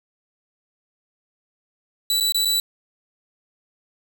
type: tone with dropouts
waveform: sawtooth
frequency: 3951 Hz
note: B7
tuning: in tune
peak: -15 dBFS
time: 2.1-2.6 s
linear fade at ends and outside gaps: 2 ms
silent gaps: 2.201-2.207 / 2.322-2.345 / 2.449-2.454 s
effects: none